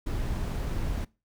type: noise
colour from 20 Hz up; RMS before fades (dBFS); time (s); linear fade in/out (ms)
brown; -30; 0.06-1.05; 10
effects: noise-tail reverb RT60 0.3 s tail -23 dB re dry